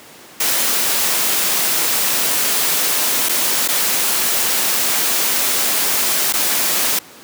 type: noise with dropouts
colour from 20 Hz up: white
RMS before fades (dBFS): -17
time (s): 0.4-6.99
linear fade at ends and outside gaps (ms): 5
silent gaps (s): 3.288-3.292 / 3.678-3.685 / 6.326-6.336
effects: pink hiss -40 dBFS RMS until 7.23 s + high-pass 200 Hz 12 dB/octave